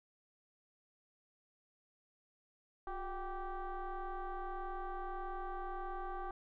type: tone with frequency modulation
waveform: sine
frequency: 402.8 Hz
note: G4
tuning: 47 cents sharp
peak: -38 dBFS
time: 2.87-6.31 s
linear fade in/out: 2 ms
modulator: 382 Hz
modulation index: 2.2
effects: tanh soft clip ceiling -34 dBFS